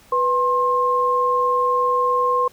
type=tone pair together; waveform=sine; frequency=494.2 / 1063.9 Hz; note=B4 / C6; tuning=+1 / +29 cents; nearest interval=octave + minor second; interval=1328 cents; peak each=-21 / -17 dBFS; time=0.12-2.48 s; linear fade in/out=5 ms; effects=pink hiss -51 dBFS RMS until 2.52 s